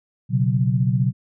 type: chord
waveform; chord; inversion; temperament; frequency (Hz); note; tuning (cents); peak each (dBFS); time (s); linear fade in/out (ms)
sine; B suspended second; none; equal; 123.47 / 138.59 / 185; B2 / C#3 / F#3; 0 / 0 / 0; -19 / -21 / -23; 0.29-1.13; 50
effects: none